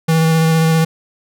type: tone with vibrato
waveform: square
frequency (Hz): 161.6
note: E3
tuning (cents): -34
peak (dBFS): -11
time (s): 0.08-0.85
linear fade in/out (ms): 10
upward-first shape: square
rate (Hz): 15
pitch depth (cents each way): 11
effects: none